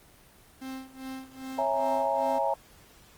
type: tone with tremolo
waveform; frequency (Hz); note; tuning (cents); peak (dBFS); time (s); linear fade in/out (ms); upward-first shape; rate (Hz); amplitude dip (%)
45% pulse; 263.4; C4; +12; -35; 0.61-2.39; 10; sine; 2.5; 85
type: chord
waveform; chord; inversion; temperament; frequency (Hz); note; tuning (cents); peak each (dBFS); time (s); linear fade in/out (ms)
sine; A# half-diminished seventh; first; equal with one note detuned; 549.6 / 659.3 / 830.6 / 932.3; C#5 / E5 / G#5 / A#5; -15 / 0 / 0 / 0; -30; 1.58-2.54; 5
effects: pink hiss -56 dBFS RMS until 3.17 s + Opus 24 kbps